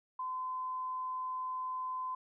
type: tone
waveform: sine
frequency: 1024 Hz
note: C6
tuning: 38 cents flat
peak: -35 dBFS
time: 0.19-2.15 s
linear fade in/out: 5 ms
effects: none